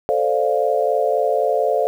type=chord; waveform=sine; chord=D minor seventh; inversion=second; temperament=equal; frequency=440 / 523.3 / 587.3 / 698.5 Hz; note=A4 / C5 / D5 / F5; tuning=0 / 0 / 0 / 0 cents; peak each=-21 dBFS; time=0.09-1.87 s; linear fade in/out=0 ms; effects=8-bit